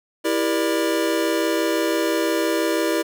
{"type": "chord", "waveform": "square", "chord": "E half-diminished seventh", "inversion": "none", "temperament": "just", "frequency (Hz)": [329.6, 395.6, 474.7, 593.3], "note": ["E4", "G4", "Bb4", "D5"], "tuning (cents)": [0, 16, 31, 18], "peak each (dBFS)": [-23, -27, -27, -26], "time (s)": [0.24, 3.03], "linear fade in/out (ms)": 20, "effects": []}